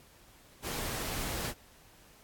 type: noise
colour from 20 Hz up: pink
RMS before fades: -36 dBFS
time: 0.62-1.54 s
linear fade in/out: 50 ms
effects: pink hiss -59 dBFS RMS until 2.23 s + AAC 64 kbps